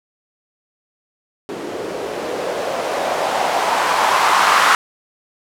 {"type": "noise with low-pass filter sweep", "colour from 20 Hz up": "violet", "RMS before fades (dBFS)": -18, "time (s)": [1.49, 4.75], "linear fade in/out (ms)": 0, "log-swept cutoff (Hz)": [350, 1200], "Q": 2.3, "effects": []}